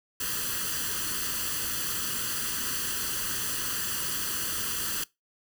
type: noise with comb filter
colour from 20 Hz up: white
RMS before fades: -31 dBFS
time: 0.2-5.04 s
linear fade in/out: 5 ms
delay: 0.66 ms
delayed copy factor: +0.75
effects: noise-tail reverb RT60 0.2 s tail -22 dB re dry